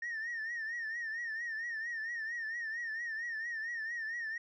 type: tone with vibrato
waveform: sine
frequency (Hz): 1831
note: A#6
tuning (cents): -32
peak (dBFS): -34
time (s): 0.02-4.38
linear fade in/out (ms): 5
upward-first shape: triangle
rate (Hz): 4.4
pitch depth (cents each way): 100
effects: tanh soft clip ceiling -34 dBFS